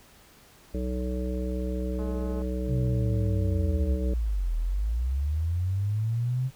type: harmonic tone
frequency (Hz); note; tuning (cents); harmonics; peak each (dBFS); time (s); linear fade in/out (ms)
62.6; B1; +24; 1 / 3 / 5 / 7 / 9; -29 / -34 / -36 / -37 / -39; 0.74-4.14; 5
type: click train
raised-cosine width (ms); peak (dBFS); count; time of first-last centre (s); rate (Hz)
1; -31; 92; 1.99-2.419; 212
type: linear two-way sweep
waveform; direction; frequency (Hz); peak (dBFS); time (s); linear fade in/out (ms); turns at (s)
sine; down then up; 132.7 to 39 to 132.7; -24; 2.67-6.51; 50; 4.56
effects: pink hiss -55 dBFS RMS until 6.55 s